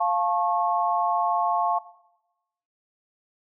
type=chord; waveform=sine; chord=F augmented; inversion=none; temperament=just; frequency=698.5 / 873.1 / 1091.3 Hz; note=F5 / A5 / C#6; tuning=0 / -14 / -27 cents; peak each=-24 / -25 / -26 dBFS; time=0-1.79 s; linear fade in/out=10 ms; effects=noise-tail reverb RT60 0.9 s tail -17 dB re dry